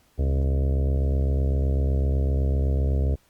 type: harmonic tone with a mistuned harmonic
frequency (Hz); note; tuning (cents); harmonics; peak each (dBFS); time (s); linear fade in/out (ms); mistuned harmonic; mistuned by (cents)
67.9; C#2; -35; 1 / 2 / 3 / 4 / 5 / 6 / 7 / 8 / 9 / 10; -20 / -29 / -37 / -36 / -44 / -37 / -38 / -42 / -41 / -47; 0.18-3.16; 20; 1; +98
effects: pink hiss -62 dBFS RMS until 3.29 s + Opus 48 kbps